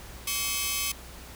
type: tone cluster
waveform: 10% pulse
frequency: 1137 / 2123 / 2571 / 3118 / 3822 Hz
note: C#6 / C7 / E7 / G7 / A#7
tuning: +44 / +25 / -44 / -10 / +43 cents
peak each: -27 / -29 / -23 / -24 / -31 dBFS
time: 0.27-0.92 s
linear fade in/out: 5 ms
effects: added 60 Hz sine -46 dBFS peak until 1.35 s + pink hiss -46 dBFS RMS until 1.35 s